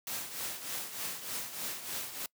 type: noise with tremolo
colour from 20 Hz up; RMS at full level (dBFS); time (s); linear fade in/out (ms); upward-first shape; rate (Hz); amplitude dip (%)
white; -36; 0.07-2.26; 2; triangle; 3.3; 70
effects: noise-tail reverb RT60 0.1 s tail -25 dB re dry + high-pass 100 Hz 12 dB/octave